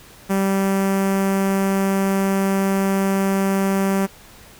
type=tone with notch filter; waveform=sawtooth; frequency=194.5 Hz; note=G3; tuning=13 cents flat; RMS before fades=-19 dBFS; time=0.29-4.07 s; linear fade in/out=20 ms; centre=3900 Hz; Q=0.87; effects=pink hiss -45 dBFS RMS until 4.59 s